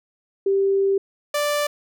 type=tone pair in turn; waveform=sine / sawtooth; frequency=392 / 587.3 Hz; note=G4 / D5; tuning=0 / 0 cents; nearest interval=perfect fifth; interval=700 cents; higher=second; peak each=-16 dBFS; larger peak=neither; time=0.46-0.98 / 1.34-1.67 s; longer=first; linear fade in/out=5 ms; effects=none